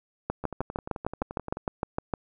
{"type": "two click trains", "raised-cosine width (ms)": 1, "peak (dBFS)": [-21, -13], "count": [14, 13], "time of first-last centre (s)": [[0.44, 1.57], [0.3, 2.138]], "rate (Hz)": [11.5, 6.53], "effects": []}